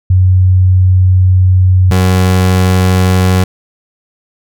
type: tone pair in turn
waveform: sine / 30% pulse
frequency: 92.5 / 92.5 Hz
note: F#2 / F#2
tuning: 0 / 0 cents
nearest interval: unison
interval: 0 cents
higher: neither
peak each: -4 dBFS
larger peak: neither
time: 0.1-1.91 / 1.91-3.44 s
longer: first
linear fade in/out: 5 ms
effects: none